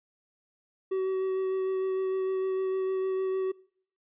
triangle tone with vibrato, 378.9 Hz, F#4, 41 cents sharp, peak -24 dBFS, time 0.91-3.52 s, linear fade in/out 10 ms, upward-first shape sine, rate 6.6 Hz, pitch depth 11 cents each way, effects noise-tail reverb RT60 0.6 s tail -24 dB re dry + resampled to 8000 Hz

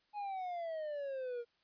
triangle exponential sweep, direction down, 843 to 467 Hz, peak -36 dBFS, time 0.13-1.45 s, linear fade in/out 50 ms, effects white hiss -75 dBFS RMS until 1.63 s + resampled to 11025 Hz

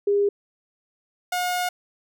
sine / sawtooth tone pair in turn, 405.2 / 719.5 Hz, G#4 / F#5, -43 / -49 cents, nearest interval minor seventh, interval 994 cents, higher second, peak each -17 / -19 dBFS, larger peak first, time 0.07-0.29 / 1.32-1.69 s, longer second, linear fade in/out 5 ms, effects none

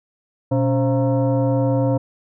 sine tone with frequency modulation, 123.1 Hz, B2, 5 cents flat, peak -15 dBFS, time 0.51-1.98 s, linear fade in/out 10 ms, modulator 404 Hz, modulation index 1.2, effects none

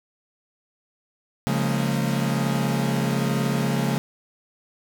40% pulse chord, Bb minor seventh, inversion first, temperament equal with one note detuned, 138.59 / 174.61 / 207.7 / 228.8 Hz, Db3 / F3 / Ab3 / Bb3, 0 / 0 / 0 / -32 cents, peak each -24 / -27 / -28 / -26 dBFS, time 1.47-3.98 s, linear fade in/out 0 ms, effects none

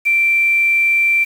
sine tone with quantisation, 2349 Hz, D7, in tune, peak -11 dBFS, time 0.05-1.25 s, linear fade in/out 20 ms, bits 6, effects none

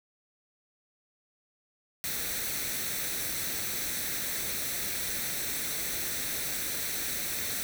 white noise with comb filter, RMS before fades -33 dBFS, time 2.04-7.63 s, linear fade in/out 0 ms, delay 0.5 ms, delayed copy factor +0.55, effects none

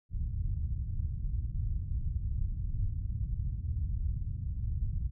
white low-pass noise, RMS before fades -33 dBFS, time 0.09-5.11 s, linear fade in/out 50 ms, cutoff 100 Hz, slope 24 dB/octave, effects none

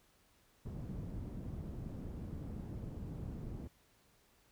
white low-pass noise, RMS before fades -44 dBFS, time 0.65-3.68 s, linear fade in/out 10 ms, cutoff 170 Hz, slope 12 dB/octave, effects pink hiss -70 dBFS RMS until 4.51 s

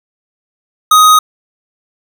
square tone, 1252 Hz, D#6, 10 cents sharp, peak -4 dBFS, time 0.91-1.19 s, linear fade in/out 5 ms, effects none

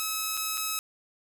5% pulse tone with dropouts, 1287 Hz, E6, 42 cents flat, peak -17 dBFS, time 0-0.79 s, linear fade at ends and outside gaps 0 ms, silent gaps 0.37-0.374 / 0.573-0.577 s, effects 8-bit

